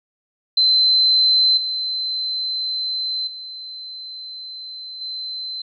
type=tone with level steps; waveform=sine; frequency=4071 Hz; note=C8; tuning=48 cents flat; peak=-12 / -21 / -31 / -26 dBFS; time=0.57-5.62 s; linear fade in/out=5 ms; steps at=1.57 / 3.27 / 5.01 s; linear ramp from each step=5 ms; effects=none